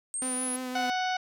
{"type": "linear sweep", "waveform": "sine", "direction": "up", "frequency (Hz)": [8372, 10630], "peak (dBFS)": -30, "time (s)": [0.14, 0.56], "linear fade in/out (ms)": 0}
{"type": "tone with vibrato", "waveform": "sawtooth", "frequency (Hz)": 254.4, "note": "C4", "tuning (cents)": -48, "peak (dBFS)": -29, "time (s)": [0.22, 0.9], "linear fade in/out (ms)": 2, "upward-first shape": "triangle", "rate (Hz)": 5.8, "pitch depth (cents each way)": 22}
{"type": "harmonic tone", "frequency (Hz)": 740, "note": "F#5", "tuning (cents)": 0, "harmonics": [1, 2, 3, 4, 5, 6, 7, 8], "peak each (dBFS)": [-28, -34, -38, -40, -42, -44, -45, -46], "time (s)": [0.75, 1.17], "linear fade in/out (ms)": 5}
{"effects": []}